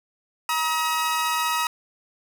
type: tone pair together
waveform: sawtooth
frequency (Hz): 953 / 1275.6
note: A#5 / D#6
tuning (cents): +38 / +43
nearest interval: perfect fourth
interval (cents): 505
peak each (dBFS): -21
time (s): 0.49-1.67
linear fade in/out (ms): 2
effects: none